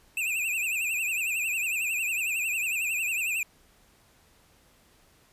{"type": "tone with vibrato", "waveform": "square", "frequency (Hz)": 2572, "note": "E7", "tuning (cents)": -43, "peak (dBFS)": -27, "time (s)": [0.17, 3.43], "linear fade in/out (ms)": 2, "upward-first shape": "triangle", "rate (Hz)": 11, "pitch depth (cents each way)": 140, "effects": ["pink hiss -61 dBFS RMS until 5.32 s", "resampled to 32000 Hz"]}